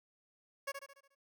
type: tone with echo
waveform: 15% pulse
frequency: 554.4 Hz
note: C#5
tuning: in tune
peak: -30 dBFS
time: 0.67-0.72 s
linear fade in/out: 10 ms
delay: 72 ms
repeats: 6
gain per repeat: -6 dB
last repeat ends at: 1.152 s
effects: none